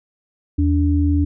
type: tone pair together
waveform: sine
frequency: 81.1 / 289 Hz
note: E2 / D4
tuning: -28 / -28 cents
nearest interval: octave + minor seventh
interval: 2200 cents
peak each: -15 / -18 dBFS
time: 0.58-1.25 s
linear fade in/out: 10 ms
effects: none